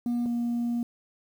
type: tone pair in turn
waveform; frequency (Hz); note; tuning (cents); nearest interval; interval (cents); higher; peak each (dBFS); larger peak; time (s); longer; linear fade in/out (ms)
sine; 239.7 / 237.5; A#3 / A#3; +48 / +33; unison; 15; first; -22 / -23; first; 0.06-0.26 / 0.26-0.83; second; 2
effects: tanh soft clip ceiling -24 dBFS + 9-bit